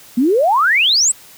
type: exponential sweep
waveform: sine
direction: up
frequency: 227 to 8350 Hz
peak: -10 dBFS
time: 0.17-1.12 s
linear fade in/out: 10 ms
effects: white hiss -42 dBFS RMS until 1.37 s